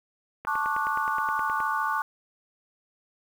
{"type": "click train", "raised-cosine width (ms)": 0.5, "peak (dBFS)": -22, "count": 12, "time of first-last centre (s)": [0.45, 1.603], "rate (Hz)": 9.54}
{"type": "chord", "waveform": "sine", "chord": "D major seventh", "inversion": "second", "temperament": "just", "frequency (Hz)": [881, 1101.2, 1174.7, 1468.3], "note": ["A5", "C#6", "D6", "F#6"], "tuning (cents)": [2, -12, 0, -14], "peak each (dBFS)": -30, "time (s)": [0.47, 2.02], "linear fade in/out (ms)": 2}
{"effects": ["8-bit"]}